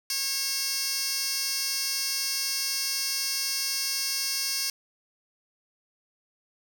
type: tone with high-pass filter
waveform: 15% pulse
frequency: 544 Hz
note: C#5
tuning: 33 cents flat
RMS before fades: -29 dBFS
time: 0.1-4.7 s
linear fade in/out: 2 ms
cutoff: 4500 Hz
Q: 1.5
effects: none